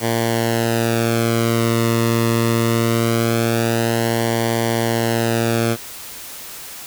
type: tone with flanger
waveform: sawtooth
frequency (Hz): 115.4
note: A#2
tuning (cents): -17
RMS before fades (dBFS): -18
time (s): 0-5.77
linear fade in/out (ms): 50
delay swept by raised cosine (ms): 0.77 to 1.3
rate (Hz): 0.22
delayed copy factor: -0.9
effects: white hiss -34 dBFS RMS until 6.86 s